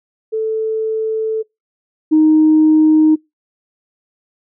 sine tone pair in turn, 440 / 311.1 Hz, A4 / D#4, 0 / 0 cents, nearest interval tritone, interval 600 cents, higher first, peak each -15 / -6 dBFS, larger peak second, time 0.32-1.43 / 2.11-3.16 s, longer first, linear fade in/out 20 ms, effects noise-tail reverb RT60 0.2 s tail -25 dB re dry + tanh soft clip ceiling -3 dBFS

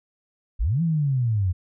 sine linear two-way sweep, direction up then down, 35 to 171.2 to 85.7 Hz, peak -19 dBFS, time 0.59-1.53 s, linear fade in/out 20 ms, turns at 0.82 s, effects none

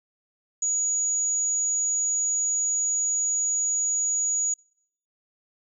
sine tone, 6810 Hz, G#8, 42 cents sharp, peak -22 dBFS, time 0.62-4.54 s, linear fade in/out 5 ms, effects noise-tail reverb RT60 0.6 s tail -24 dB re dry

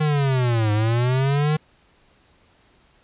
square linear two-way sweep, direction down then up, 155.56 to 103.83 to 155.56 Hz, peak -18 dBFS, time 0-1.57 s, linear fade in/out 10 ms, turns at 0.72 s, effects pink hiss -58 dBFS RMS until 3.03 s + resampled to 8000 Hz

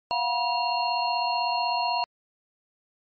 sine tone cluster, 695 / 731 / 965 / 2771 / 4284 Hz, F5 / F#5 / B5 / F7 / C8, -9 / -21 / -40 / -14 / +40 cents, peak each -30 / -31 / -26 / -33 / -32 dBFS, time 0.11-2.04 s, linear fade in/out 0 ms, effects MP3 32 kbps

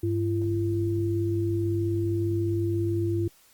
sine tone pair together, 101 / 339.7 Hz, G#2 / F4, -48 / -48 cents, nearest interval octave + major sixth, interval 2100 cents, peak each -26 dBFS, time 0.03-3.28 s, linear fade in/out 5 ms, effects white hiss -58 dBFS RMS until 3.53 s + Opus 24 kbps

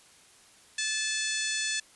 harmonic tone, 870 Hz, A5, 20 cents flat, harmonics 2 / 3 / 4 / 5 / 6 / 7 / 8 / 9 / 10, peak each -34 / -36 / -36 / -37 / -40 / -38 / -38 / -41 / -39 dBFS, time 0.78-1.8 s, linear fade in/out 5 ms, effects white hiss -57 dBFS RMS until 1.95 s + resampled to 24000 Hz

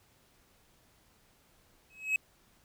triangle tone with exponential growth, 2563 Hz, E7, 49 cents flat, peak -21 dBFS, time 1.9-2.16 s, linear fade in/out 2 ms, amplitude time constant 56 ms, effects pink hiss -66 dBFS RMS until 2.64 s

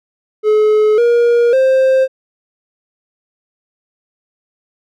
triangle tone with pitch steps, 427.4 / 474.2 / 526.2 Hz, G#4 / A#4 / C5, +50 / +30 / +10 cents, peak -6 dBFS, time 0.43-2.08 s, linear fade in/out 50 ms, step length 550 ms, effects none

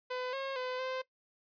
sawtooth tone with pitch steps, 504 / 541 / 507 / 518 Hz, B4 / C#5 / B4 / C5, +35 / -42 / +45 / -17 cents, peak -31 dBFS, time 0.1-1.02 s, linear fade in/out 10 ms, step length 230 ms, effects noise-tail reverb RT60 0.1 s tail -19 dB re dry + resampled to 11025 Hz

